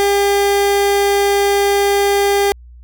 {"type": "tone", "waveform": "30% pulse", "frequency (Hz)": 401.8, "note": "G4", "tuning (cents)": 43, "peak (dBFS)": -9, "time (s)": [0, 2.52], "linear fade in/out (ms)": 0, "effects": ["added 60 Hz sine -36 dBFS peak until 2.83 s"]}